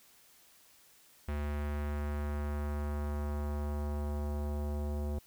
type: tone with low-pass filter sweep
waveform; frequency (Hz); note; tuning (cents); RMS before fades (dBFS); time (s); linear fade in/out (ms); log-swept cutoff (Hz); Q
square; 73.42; D2; 0; -35; 1.28-5.19; 5; 2200 to 650; 1.2
effects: white hiss -62 dBFS RMS until 5.26 s